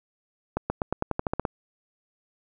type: accelerating click train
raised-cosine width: 1 ms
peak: -11 dBFS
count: 11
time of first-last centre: 0.57-1.452 s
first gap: 130 ms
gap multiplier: 0.91
effects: none